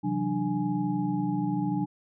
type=tone cluster; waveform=sine; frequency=133.5 / 166.7 / 187.3 / 296.7 / 835 Hz; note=C3 / E3 / F#3 / D4 / G#5; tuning=+35 / +20 / +21 / +18 / +9 cents; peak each=-34 / -34 / -30 / -29 / -36 dBFS; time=0.03-1.86 s; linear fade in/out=20 ms; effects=none